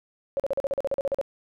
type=tone bursts; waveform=sine; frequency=552 Hz; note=C#5; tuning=7 cents flat; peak=-22 dBFS; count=13; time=0.37-1.213 s; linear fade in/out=0 ms; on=27 ms; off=41 ms; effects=none